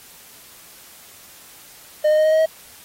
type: tone with pitch steps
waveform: triangle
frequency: 609 / 614.7 / 620.4 / 626.1 / 631.9 / 637.8 Hz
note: D#5 / D#5 / D#5 / D#5 / D#5 / D#5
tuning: -37 / -21 / -5 / +11 / +27 / +43 cents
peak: -11 dBFS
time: 2.04-2.46 s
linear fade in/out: 10 ms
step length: 70 ms
effects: white hiss -45 dBFS RMS until 2.84 s + AAC 48 kbps